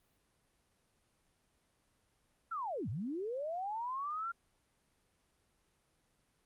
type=linear two-way sweep; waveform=sine; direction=down then up; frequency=1396.9 to 91 to 1396.9 Hz; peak=-36 dBFS; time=2.51-4.32 s; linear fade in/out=10 ms; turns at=2.89 s; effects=pink hiss -75 dBFS RMS until 6.45 s + Opus 32 kbps